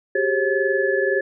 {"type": "tone cluster", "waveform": "sine", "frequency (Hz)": [383, 404.5, 538, 1719], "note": ["G4", "G#4", "C5", "A6"], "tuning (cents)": [-40, -46, 48, -41], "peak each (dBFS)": -23, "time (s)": [0.15, 1.21], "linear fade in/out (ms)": 5, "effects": []}